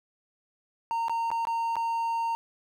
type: tone with dropouts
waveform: triangle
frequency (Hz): 920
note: A#5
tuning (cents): -23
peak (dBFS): -24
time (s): 0.91-2.35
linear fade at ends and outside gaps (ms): 0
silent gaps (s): 1.083-1.096 / 1.304-1.315 / 1.452-1.471 / 1.756-1.766
effects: none

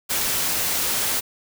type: noise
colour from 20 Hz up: white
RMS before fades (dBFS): -23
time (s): 0.09-1.21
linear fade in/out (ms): 20
effects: none

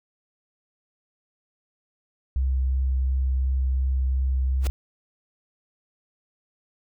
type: tone with vibrato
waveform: sine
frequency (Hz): 65.41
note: C2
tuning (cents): 0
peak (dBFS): -20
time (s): 2.36-4.7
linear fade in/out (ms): 0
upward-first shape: triangle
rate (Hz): 2.8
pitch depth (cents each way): 12
type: noise with exponential growth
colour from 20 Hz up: pink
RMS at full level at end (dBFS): -28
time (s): 4.6-4.67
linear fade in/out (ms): 0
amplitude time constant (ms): 15
effects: none

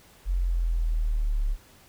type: linear sweep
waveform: sine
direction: down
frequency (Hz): 45.26 to 34.87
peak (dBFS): -22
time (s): 0.25-1.57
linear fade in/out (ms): 50
effects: pink hiss -55 dBFS RMS until 1.88 s

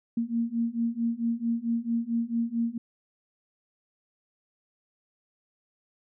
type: beating tone pair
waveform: sine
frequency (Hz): 229.9 / 234.4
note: A#3 / A#3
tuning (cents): -24 / +10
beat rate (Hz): 4.5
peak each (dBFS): -29 / -28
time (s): 0.17-2.78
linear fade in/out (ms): 5
effects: none

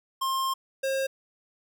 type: tone pair in turn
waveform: square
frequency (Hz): 1062 / 536.7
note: C6 / C5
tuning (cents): +25 / +44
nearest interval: octave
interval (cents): 1181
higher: first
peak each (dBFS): -26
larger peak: neither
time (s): 0.21-0.54 / 0.83-1.07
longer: first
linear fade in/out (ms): 10
effects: none

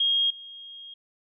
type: tone with level steps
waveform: sine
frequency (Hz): 3253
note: G#7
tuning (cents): -37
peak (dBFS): -20 / -40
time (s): 0-0.94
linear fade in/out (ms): 5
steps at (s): 0.3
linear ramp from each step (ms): 5
effects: none

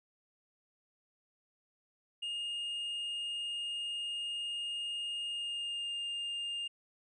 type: tone with pitch glide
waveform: triangle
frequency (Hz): 2839 to 2813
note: F7 to F7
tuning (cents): +28 to +12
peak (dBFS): -34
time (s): 2.22-6.68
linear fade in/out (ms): 10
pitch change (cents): -16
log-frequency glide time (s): 5.27-5.93
effects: resampled to 22050 Hz

